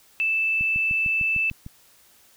sine tone, 2639 Hz, E7, 1 cent sharp, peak -20 dBFS, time 0.2-1.5 s, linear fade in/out 0 ms
click train, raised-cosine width 5 ms, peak -24 dBFS, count 8, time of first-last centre 0.61-1.664 s, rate 6.64 Hz
effects white hiss -56 dBFS RMS until 2.36 s

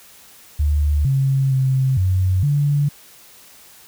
sine tone with pitch steps, 73.9 / 135.1 / 132.1 / 93 / 144.4 Hz, D2 / C#3 / C3 / F#2 / D3, +11 / -44 / +17 / +9 / -29 cents, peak -14 dBFS, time 0.59-2.89 s, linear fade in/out 10 ms, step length 460 ms, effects white hiss -46 dBFS RMS until 3.87 s

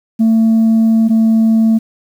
sine tone pair in turn, 224.1 / 223.3 Hz, A3 / A3, +32 / +26 cents, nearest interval unison, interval 6 cents, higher first, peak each -5 dBFS, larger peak neither, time 0.19-1.09 / 1.09-1.79 s, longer first, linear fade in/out 20 ms, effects tanh soft clip ceiling -6 dBFS + 7-bit

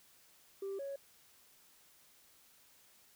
sine tone pair in turn, 392 / 554.4 Hz, G4 / C#5, 0 / 0 cents, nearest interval tritone, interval 600 cents, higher second, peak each -36 / -38 dBFS, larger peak first, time 0.62-0.79 / 0.79-0.96 s, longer neither, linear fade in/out 5 ms, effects tanh soft clip ceiling -36 dBFS + white hiss -65 dBFS RMS until 3.15 s

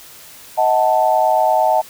sine chord, D# diminished, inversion none, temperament equal with one note detuned, 631.3 / 740 / 880 Hz, D#5 / F#5 / A5, +25 / 0 / 0 cents, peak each -16 dBFS, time 0.57-1.82 s, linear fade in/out 20 ms, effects white hiss -40 dBFS RMS until 1.89 s

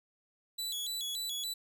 sawtooth tone with vibrato, 3659 Hz, A#7, 33 cents flat, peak -32 dBFS, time 0.58-1.54 s, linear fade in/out 10 ms, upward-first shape square, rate 3.5 Hz, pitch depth 140 cents each way, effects none

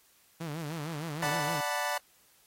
sawtooth tone with vibrato, 156 Hz, D#3, 5 cents sharp, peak -31 dBFS, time 0.4-1.61 s, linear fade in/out 10 ms, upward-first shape sine, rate 6.5 Hz, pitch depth 140 cents each way
25% pulse chord, B minor seventh, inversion first, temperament equal, 587.3 / 740 / 880 / 987.8 Hz, D5 / F#5 / A5 / B5, 0 / 0 / 0 / 0 cents, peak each -32 dBFS, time 1.22-1.98 s, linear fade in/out 5 ms
effects white hiss -64 dBFS RMS until 2.46 s + AAC 48 kbps

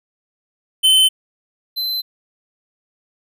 square tone pair in turn, 3063 / 4063 Hz, G7 / B7, -41 / +48 cents, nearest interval perfect fourth, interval 489 cents, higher second, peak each -10 / -20 dBFS, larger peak first, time 0.83-1.09 / 1.76-2.02 s, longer neither, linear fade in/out 20 ms, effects none

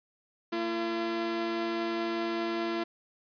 sawtooth tone pair together, 228 / 339.5 Hz, A#3 / F4, -38 / -49 cents, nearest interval perfect fifth, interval 689 cents, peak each -34 / -26 dBFS, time 0.52-2.84 s, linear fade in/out 10 ms, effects resampled to 11025 Hz

